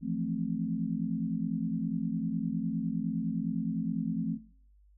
sine chord, F major seventh, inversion third, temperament equal with one note detuned, 164.81 / 174.61 / 219.1 / 261.6 Hz, E3 / F3 / A3 / C4, 0 / 0 / -7 / 0 cents, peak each -37 / -35 / -34 / -35 dBFS, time 0.01-4.39 s, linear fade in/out 50 ms, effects noise-tail reverb RT60 0.5 s tail -18 dB re dry + added 50 Hz sine -58 dBFS peak until 4.97 s

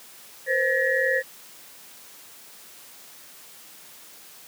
sine tone cluster, 483.8 / 525 / 1718 / 1893 Hz, B4 / C5 / A6 / A#6, -36 / +6 / -42 / +26 cents, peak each -32 / -24 / -26 / -24 dBFS, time 0.46-1.23 s, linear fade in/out 50 ms, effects white hiss -47 dBFS RMS until 4.47 s + high-pass 150 Hz 12 dB/octave

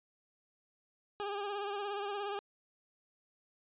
20% pulse tone with vibrato, 405.3 Hz, G#4, 42 cents flat, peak -31 dBFS, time 1.2-2.39 s, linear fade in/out 0 ms, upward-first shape sine, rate 17 Hz, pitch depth 46 cents each way, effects resampled to 8000 Hz

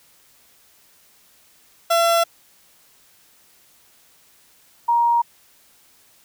30% pulse / sine tone pair in turn, 676 / 941.8 Hz, E5 / A#5, +43 / +18 cents, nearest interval tritone, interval 575 cents, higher second, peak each -12 / -14 dBFS, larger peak first, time 1.9-2.24 / 4.88-5.22 s, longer neither, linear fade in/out 10 ms, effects white hiss -55 dBFS RMS until 6.24 s

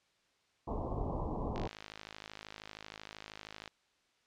pink low-pass noise, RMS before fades -37 dBFS, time 0.67-1.68 s, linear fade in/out 10 ms, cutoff 1100 Hz, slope 96 dB/octave
click train, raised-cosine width 0.2 ms, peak -27 dBFS, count 113, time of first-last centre 1.56-3.677 s, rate 52.9 Hz
effects white hiss -73 dBFS RMS until 4.26 s + low-pass 5000 Hz 12 dB/octave

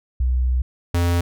sine / square tone pair in turn, 62.8 / 86.53 Hz, B1 / F2, +30 / -15 cents, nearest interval tritone, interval 555 cents, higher second, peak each -16 / -17 dBFS, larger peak first, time 0.2-0.62 / 0.94-1.21 s, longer first, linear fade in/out 5 ms, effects none

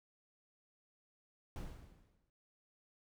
brown noise with exponential decay, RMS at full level -42 dBFS, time 1.56-2.3 s, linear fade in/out 1 ms, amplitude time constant 160 ms, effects none

